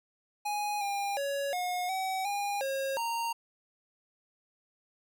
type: tone with pitch steps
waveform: square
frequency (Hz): 830 / 803 / 560 / 721 / 759 / 811 / 541 / 926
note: G#5 / G5 / C#5 / F#5 / F#5 / G#5 / C#5 / A#5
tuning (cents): -1 / +41 / +18 / -45 / +44 / -41 / -42 / -12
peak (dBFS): -31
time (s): 0.45-3.33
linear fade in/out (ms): 10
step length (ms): 360
effects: none